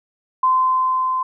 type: tone with level ramp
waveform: sine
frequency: 1032 Hz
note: C6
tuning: 24 cents flat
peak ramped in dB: -12 to -18 dBFS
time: 0.43-1.23 s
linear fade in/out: 5 ms
effects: none